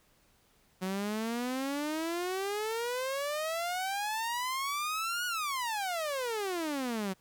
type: exponential two-way sweep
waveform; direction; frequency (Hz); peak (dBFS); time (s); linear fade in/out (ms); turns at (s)
sawtooth; up then down; 183.6 to 1471 to 183.6; -28; 0.81-7.14; 20; 5.26
effects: pink hiss -67 dBFS RMS until 7.2 s